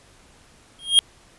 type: tone with exponential growth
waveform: square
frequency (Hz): 3240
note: G#7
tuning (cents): -43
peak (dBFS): -8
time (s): 0.79-0.99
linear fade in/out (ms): 0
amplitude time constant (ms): 43
effects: pink hiss -53 dBFS RMS until 1.38 s + resampled to 24000 Hz